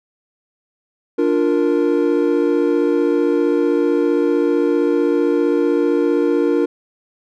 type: chord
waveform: triangle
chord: Bb major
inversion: first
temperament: equal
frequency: 293.7 / 349.2 / 466.2 Hz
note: D4 / F4 / Bb4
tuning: 0 / 0 / 0 cents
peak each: -16 dBFS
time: 1.18-6.66 s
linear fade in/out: 10 ms
effects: none